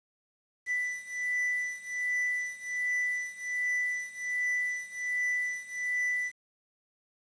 triangle beating tone pair, 1983 / 1984.3 Hz, B6 / B6, +7 / +8 cents, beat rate 1.3 Hz, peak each -32 / -30 dBFS, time 0.66-6.32 s, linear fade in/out 50 ms, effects resampled to 22050 Hz + 9-bit

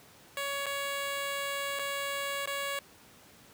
10% pulse tone with dropouts, 560 Hz, C#5, 18 cents sharp, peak -24 dBFS, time 0.37-2.79 s, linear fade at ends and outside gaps 1 ms, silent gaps 0.659-0.665 / 1.79-1.794 / 2.458-2.474 s, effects pink hiss -56 dBFS RMS until 3.53 s + high-pass 100 Hz 12 dB/octave

